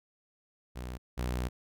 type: tone pair in turn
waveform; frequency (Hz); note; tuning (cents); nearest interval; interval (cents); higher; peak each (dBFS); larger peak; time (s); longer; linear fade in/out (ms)
sawtooth; 61.8 / 61.8; B1 / B1; +2 / +2; unison; 0; neither; -34 / -27; second; 0.75-0.98 / 1.17-1.49; second; 20
effects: none